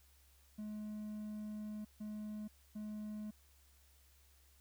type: tone bursts at uneven times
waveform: triangle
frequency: 212.1 Hz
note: G#3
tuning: 37 cents sharp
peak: -40 dBFS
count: 3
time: 0.58-1.85 / 2-2.48 / 2.75-3.31 s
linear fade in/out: 10 ms
effects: added 68 Hz sine -66 dBFS peak until 4.6 s + white hiss -70 dBFS RMS until 4.6 s